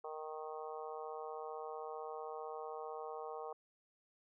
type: harmonic tone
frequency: 155.56 Hz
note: D#3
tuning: in tune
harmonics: 3 / 4 / 5 / 6 / 7 / 8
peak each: -46 / -51 / -48 / -54 / -51 / -56 dBFS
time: 0.04-3.53 s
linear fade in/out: 5 ms
effects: none

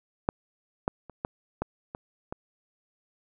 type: clicks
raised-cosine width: 1 ms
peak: -9 / -11 / -29 / -15 / -14 / -22 / -20 dBFS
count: 7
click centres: 0.289 / 0.879 / 1.097 / 1.249 / 1.62 / 1.949 / 2.325 s
effects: none

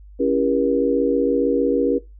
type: chord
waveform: sine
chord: C# diminished seventh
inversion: none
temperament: just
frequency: 277.2 / 332.6 / 399.1 / 479 Hz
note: C#4 / E4 / G4 / Bb4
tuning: 0 / +16 / +31 / +47 cents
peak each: -20 / -25 / -23 / -20 dBFS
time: 0.19-1.99 s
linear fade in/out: 20 ms
effects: noise-tail reverb RT60 0.2 s tail -17 dB re dry + added 50 Hz sine -40 dBFS peak until 2.19 s

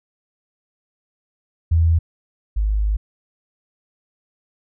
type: tone pair in turn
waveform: sine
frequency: 82.41 / 51.92 Hz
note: E2 / G#1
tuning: 0 / 0 cents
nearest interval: minor sixth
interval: 800 cents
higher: first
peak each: -12 / -16 dBFS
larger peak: first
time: 1.71-1.99 / 2.56-2.97 s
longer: second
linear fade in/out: 10 ms
effects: none

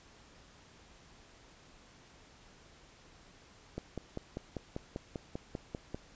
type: click train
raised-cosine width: 2 ms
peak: -24 dBFS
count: 12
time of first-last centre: 3.78-5.945 s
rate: 5.08 Hz
effects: pink hiss -59 dBFS RMS until 6.15 s + resampled to 16000 Hz

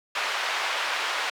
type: band-pass noise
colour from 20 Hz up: pink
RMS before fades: -28 dBFS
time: 0.15-1.3 s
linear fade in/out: 5 ms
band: 930 to 3500 Hz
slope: 12 dB/octave
effects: high-pass 400 Hz 12 dB/octave

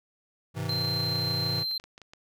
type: chord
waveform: square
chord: Ab augmented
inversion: none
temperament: just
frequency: 103.83 / 129.78 / 162.23 Hz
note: Ab2 / C3 / E3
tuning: 0 / -14 / -27 cents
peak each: -35 dBFS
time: 0.54-1.65 s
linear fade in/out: 50 ms
type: tone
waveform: triangle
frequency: 4122 Hz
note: C8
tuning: 27 cents flat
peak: -27 dBFS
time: 0.69-1.78 s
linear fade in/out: 5 ms
type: clicks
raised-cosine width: 0.2 ms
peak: -30 dBFS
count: 8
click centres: 1.584 / 1.625 / 1.713 / 1.799 / 1.84 / 1.979 / 2.017 / 2.135 s
effects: none

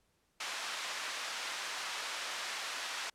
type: band-pass noise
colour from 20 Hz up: pink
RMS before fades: -40 dBFS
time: 0.4-3.1 s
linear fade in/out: 5 ms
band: 1100 to 6200 Hz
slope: 12 dB/octave
effects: pink hiss -75 dBFS RMS until 3.14 s + low-pass 12000 Hz 12 dB/octave

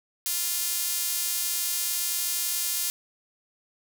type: tone with high-pass filter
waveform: sawtooth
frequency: 349.2 Hz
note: F4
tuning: in tune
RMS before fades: -28 dBFS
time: 0.26-2.9 s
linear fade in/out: 0 ms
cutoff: 7000 Hz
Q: 0.55
effects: none

